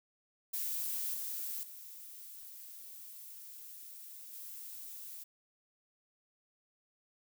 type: noise with level steps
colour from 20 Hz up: violet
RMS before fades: -37 / -40 / -50 / -47 dBFS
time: 0.53-5.24 s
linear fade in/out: 10 ms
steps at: 1.14 / 1.63 / 4.33 s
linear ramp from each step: 2 ms
effects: none